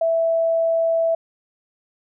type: tone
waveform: sine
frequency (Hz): 659.3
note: E5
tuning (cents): 0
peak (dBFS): -16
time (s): 0.01-1.15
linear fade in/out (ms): 5
effects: none